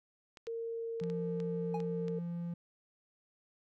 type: clicks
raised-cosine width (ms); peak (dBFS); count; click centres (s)
0.2; -33; 8; 0.372 / 0.469 / 1 / 1.037 / 1.1 / 1.402 / 1.803 / 2.082
type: tone with pitch glide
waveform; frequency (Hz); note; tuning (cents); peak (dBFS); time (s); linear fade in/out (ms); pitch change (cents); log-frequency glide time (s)
sine; 459.1 to 455.4; A#4 to A#4; -26 to -40; -36; 0.47-2.19; 5; -14; 0.72-1.45
type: tone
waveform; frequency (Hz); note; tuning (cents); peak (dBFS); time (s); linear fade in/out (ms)
triangle; 171.6; F3; -30; -34; 1.01-2.54; 5
type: tone with exponential decay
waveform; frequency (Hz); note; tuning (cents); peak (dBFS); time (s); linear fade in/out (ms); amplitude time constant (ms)
triangle; 830.6; G#5; 0; -32; 1.74-1.88; 5; 30
effects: none